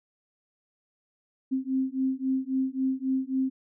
sine beating tone pair, 261.6 / 265.3 Hz, C4 / C4, 0 / +24 cents, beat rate 3.7 Hz, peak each -28 dBFS, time 1.51-3.5 s, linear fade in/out 20 ms, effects none

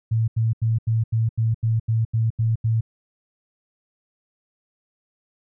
sine tone bursts, 112.7 Hz, A2, 42 cents sharp, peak -17 dBFS, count 11, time 0.11-2.81 s, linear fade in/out 10 ms, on 170 ms, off 83 ms, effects none

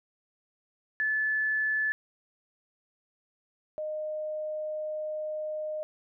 sine tone pair in turn, 1734 / 615 Hz, A6 / D#5, -26 / -20 cents, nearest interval octave + tritone, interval 1794 cents, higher first, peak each -25 / -31 dBFS, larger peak first, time 1-1.92 / 3.78-5.83 s, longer second, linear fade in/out 0 ms, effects none

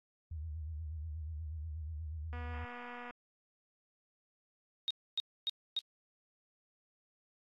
sine tone with vibrato, 78.2 Hz, D#2, 9 cents sharp, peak -39 dBFS, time 0.31-2.65 s, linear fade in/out 5 ms, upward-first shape sine, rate 8.3 Hz, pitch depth 100 cents each way
click train, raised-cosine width 0.5 ms, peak -34 dBFS, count 190, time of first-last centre 2.33-3.108 s, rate 243 Hz
sine tone bursts, 3729 Hz, A#7, in tune, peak -31 dBFS, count 4, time 4.88-5.79 s, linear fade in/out 0 ms, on 25 ms, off 270 ms
effects AAC 32 kbps

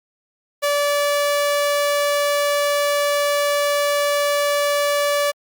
sawtooth tone, 578 Hz, D5, 28 cents flat, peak -13 dBFS, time 0.62-5.32 s, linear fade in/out 20 ms, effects Opus 48 kbps

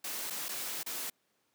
white noise with dropouts, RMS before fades -38 dBFS, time 0.04-1.1 s, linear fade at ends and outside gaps 5 ms, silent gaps 0.301-0.305 / 0.485-0.489 / 0.832-0.862 s, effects pink hiss -75 dBFS RMS until 1.54 s + high-pass 200 Hz 12 dB/octave

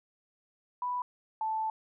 sine tone pair in turn, 987.8 / 878 Hz, B5 / A5, 0 / -4 cents, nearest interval major second, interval 204 cents, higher first, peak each -30 / -29 dBFS, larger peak second, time 0.82-1.02 / 1.41-1.7 s, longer second, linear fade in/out 2 ms, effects none

